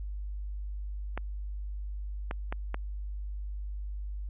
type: clicks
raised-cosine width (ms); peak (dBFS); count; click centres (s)
0.5; -19; 4; 1.176 / 2.311 / 2.525 / 2.744
effects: added 50 Hz sine -34 dBFS peak until 4.29 s + resampled to 8000 Hz